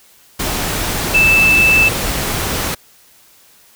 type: tone in noise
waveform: sine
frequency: 2637 Hz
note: E7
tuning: in tune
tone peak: -8 dBFS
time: 1.14-1.89 s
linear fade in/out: 10 ms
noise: pink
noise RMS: -19 dBFS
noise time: 0.39-2.75 s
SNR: +8 dB
effects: white hiss -48 dBFS RMS until 3.75 s